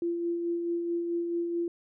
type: tone with tremolo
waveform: sine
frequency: 342.1 Hz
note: F4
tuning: 36 cents flat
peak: -26 dBFS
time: 0.02-1.68 s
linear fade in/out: 2 ms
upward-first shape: sine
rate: 4.6 Hz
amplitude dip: 35%
effects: none